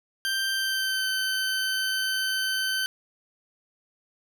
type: tone with pitch glide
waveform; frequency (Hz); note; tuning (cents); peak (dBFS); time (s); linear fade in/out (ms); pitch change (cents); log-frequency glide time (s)
20% pulse; 1569 to 1535.8; G6 to G6; +1 to -36; -20; 0.25-2.86; 0; -37; 0.53-1.08
effects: none